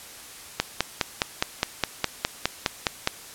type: click train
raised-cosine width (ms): 0.2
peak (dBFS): -3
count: 13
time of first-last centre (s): 0.6-3.074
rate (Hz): 4.85
effects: white hiss -43 dBFS RMS until 3.34 s + low-pass 12000 Hz 12 dB/octave